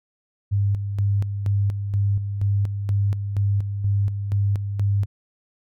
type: tone with tremolo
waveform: sine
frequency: 100.5 Hz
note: G2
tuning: 44 cents sharp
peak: -17 dBFS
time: 0.51-5.06 s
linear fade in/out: 20 ms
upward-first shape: square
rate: 2.1 Hz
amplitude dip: 55%
effects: none